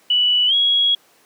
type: tone with pitch glide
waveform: sine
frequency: 2957 to 3319 Hz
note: F#7 to G#7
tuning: -2 to -2 cents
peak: -13 dBFS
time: 0.1-0.95 s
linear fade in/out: 5 ms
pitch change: +200 cents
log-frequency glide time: 0.47-0.54 s
effects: pink hiss -54 dBFS RMS until 1.25 s + high-pass 300 Hz 12 dB/octave